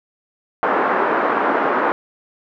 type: band-pass noise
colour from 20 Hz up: white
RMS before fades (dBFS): -18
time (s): 0.63-1.92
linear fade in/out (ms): 0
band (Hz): 260 to 1400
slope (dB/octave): 24
effects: none